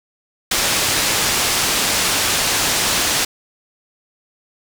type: low-pass noise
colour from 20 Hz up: white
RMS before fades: -18 dBFS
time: 0.51-3.25 s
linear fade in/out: 5 ms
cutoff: 7600 Hz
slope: 12 dB/octave
effects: none